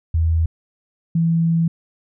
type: tone pair in turn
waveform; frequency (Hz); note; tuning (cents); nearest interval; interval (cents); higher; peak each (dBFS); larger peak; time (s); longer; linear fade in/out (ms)
sine; 81.6 / 165.67; E2 / E3; -17 / +9; octave; 1226; second; -14; neither; 0.14-0.46 / 1.15-1.68; second; 5
effects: none